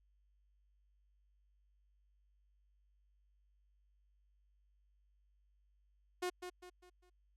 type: tone with echo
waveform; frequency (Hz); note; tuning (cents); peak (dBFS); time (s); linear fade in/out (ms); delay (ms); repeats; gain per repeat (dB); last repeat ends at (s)
sawtooth; 360.2; F#4; -46; -32; 6.22-6.3; 10; 200; 4; -8; 7.1
effects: added 50 Hz sine -70 dBFS peak until 7.36 s + low-pass 12000 Hz 12 dB/octave